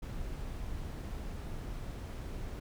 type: noise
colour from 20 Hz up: brown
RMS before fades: -40 dBFS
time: 0.02-2.6 s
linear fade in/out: 10 ms
effects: none